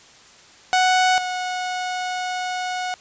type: tone pair in turn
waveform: sawtooth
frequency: 740 / 732.3 Hz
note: F#5 / F#5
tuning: 0 / -18 cents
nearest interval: unison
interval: 18 cents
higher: first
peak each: -11 / -20 dBFS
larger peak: first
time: 0.73-1.18 / 1.18-2.94 s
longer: second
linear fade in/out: 0 ms
effects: white hiss -48 dBFS RMS until 3 s + resampled to 16000 Hz